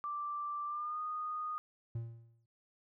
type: tone with pitch glide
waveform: sine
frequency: 1174.7 to 1234.5 Hz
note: D6 to D#6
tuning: 0 to -14 cents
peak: -36 dBFS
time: 0.04-1.58 s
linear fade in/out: 0 ms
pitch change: +86 cents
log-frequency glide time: 0.66-1 s
type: tone with exponential decay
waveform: triangle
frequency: 115.6 Hz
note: A#2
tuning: 14 cents flat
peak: -32 dBFS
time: 1.95-2.46 s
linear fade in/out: 5 ms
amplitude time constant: 110 ms
effects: none